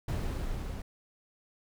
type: noise with level ramp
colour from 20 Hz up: brown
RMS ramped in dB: -31 to -38 dBFS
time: 0.08-0.82 s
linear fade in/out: 5 ms
effects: none